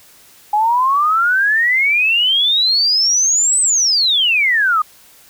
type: exponential two-way sweep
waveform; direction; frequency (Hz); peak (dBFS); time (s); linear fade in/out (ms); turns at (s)
sine; up then down; 823 to 8250 to 1204; -11; 0.53-4.82; 5; 3.61
effects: white hiss -46 dBFS RMS until 5.29 s